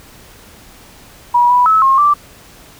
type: tone with pitch steps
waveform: sine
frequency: 966 / 984 / 1298 / 1074 / 1171 Hz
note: B5 / B5 / E6 / C6 / D6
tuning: -39 / -7 / -27 / +45 / -5 cents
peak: -7 dBFS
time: 1.34-2.14 s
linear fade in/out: 10 ms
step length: 160 ms
effects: pink hiss -41 dBFS RMS until 2.79 s